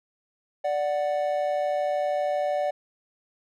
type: tone pair together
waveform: triangle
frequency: 587.3 / 740 Hz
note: D5 / F#5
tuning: 0 / 0 cents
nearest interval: major third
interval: 400 cents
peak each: -23 / -26 dBFS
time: 0.64-2.71 s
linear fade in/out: 10 ms
effects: none